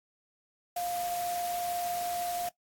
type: tone in noise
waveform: sine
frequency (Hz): 703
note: F5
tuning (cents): +11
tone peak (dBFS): -31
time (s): 0.76-2.49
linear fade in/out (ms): 5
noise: white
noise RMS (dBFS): -41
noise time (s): 0.76-2.49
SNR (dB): +7
effects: noise-tail reverb RT60 0.1 s tail -19 dB re dry + AAC 64 kbps